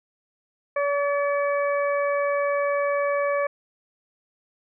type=harmonic tone with a mistuned harmonic; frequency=570 Hz; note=C#5; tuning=48 cents sharp; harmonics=1 / 2 / 3 / 4; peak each=-22 / -28 / -32 / -34 dBFS; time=0.76-3.47 s; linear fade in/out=5 ms; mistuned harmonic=3; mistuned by=+18 cents; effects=none